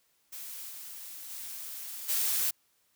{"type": "noise with level steps", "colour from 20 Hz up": "blue", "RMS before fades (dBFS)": [-42, -44, -41, -29], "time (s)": [0.32, 2.51], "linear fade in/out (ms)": 10, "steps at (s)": [0.69, 1.29, 2.08], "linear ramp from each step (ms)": 20, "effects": ["white hiss -71 dBFS RMS until 2.95 s"]}